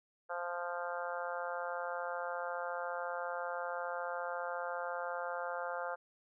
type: harmonic tone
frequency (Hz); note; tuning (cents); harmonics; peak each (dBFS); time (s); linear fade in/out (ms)
174.61; F3; 0; 3 / 4 / 5 / 6 / 7 / 8 / 9; -41 / -43 / -44 / -48 / -46 / -44 / -48; 0.29-5.96; 20
effects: none